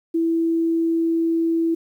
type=tone; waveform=sine; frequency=330.2 Hz; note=E4; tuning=3 cents sharp; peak=-17 dBFS; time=0.14-1.75 s; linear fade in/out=10 ms; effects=9-bit